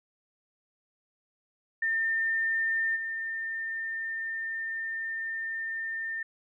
sine tone with level steps, 1806 Hz, A6, 45 cents sharp, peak -25 / -31 dBFS, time 1.82-6.23 s, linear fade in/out 5 ms, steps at 2.95 s, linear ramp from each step 20 ms, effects none

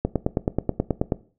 click train, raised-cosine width 2 ms, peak -7 dBFS, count 11, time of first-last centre 0.05-1.122 s, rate 9.33 Hz, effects noise-tail reverb RT60 0.4 s tail -18 dB re dry

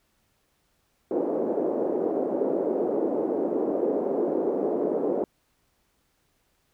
white band-pass noise, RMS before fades -26 dBFS, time 1.11-5.24 s, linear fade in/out 2 ms, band 290 to 500 Hz, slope 24 dB/octave, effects pink hiss -70 dBFS RMS until 6.73 s

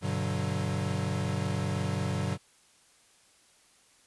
square chord, G major seventh, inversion none, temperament equal with one note detuned, 98 / 123.47 / 146.83 / 187.8 Hz, G2 / B2 / D3 / F#3, 0 / 0 / 0 / +26 cents, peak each -34 / -36 / -35 / -35 dBFS, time 0.01-2.38 s, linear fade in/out 50 ms, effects white hiss -62 dBFS RMS until 4.06 s + resampled to 24000 Hz

